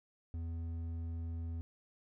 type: tone with hard clipping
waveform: sine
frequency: 83.1 Hz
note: E2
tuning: 15 cents sharp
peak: -39 dBFS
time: 0.34-1.61 s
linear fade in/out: 0 ms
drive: 6 dB
effects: none